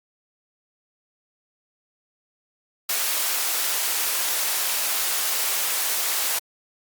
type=high-pass noise; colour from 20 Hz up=white; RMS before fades=-24 dBFS; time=2.89-6.39 s; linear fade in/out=5 ms; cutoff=550 Hz; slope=12 dB/octave; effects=Opus 48 kbps